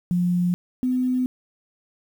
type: tone pair in turn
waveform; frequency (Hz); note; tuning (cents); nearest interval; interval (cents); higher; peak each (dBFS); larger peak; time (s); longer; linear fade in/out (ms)
sine; 177.3 / 253.5; F3 / B3; +26 / +45; tritone; 619; second; -18 / -19; first; 0.11-0.54 / 0.83-1.26; neither; 0
effects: 8-bit